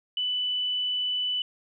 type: tone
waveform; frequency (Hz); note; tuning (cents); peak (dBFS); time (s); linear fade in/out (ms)
sine; 2986; F#7; +15; -25; 0.17-1.42; 2
effects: none